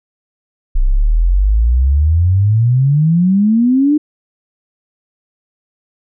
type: exponential sweep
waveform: sine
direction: up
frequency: 30 to 306.6 Hz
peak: -8 dBFS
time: 0.75-3.98 s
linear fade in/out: 10 ms
effects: none